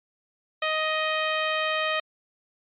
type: tone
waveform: 10% pulse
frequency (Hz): 625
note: D#5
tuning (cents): +8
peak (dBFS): -15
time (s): 0.62-2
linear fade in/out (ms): 5
effects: resampled to 8000 Hz